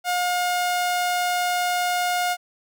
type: tone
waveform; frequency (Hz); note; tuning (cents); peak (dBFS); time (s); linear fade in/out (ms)
sawtooth; 715; F5; +41; -17; 0.04-2.37; 50
effects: none